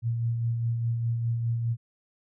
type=tone with tremolo; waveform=sine; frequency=116.54 Hz; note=A#2; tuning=in tune; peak=-23 dBFS; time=0.02-1.77 s; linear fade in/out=50 ms; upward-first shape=sine; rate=4.9 Hz; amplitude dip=35%; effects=none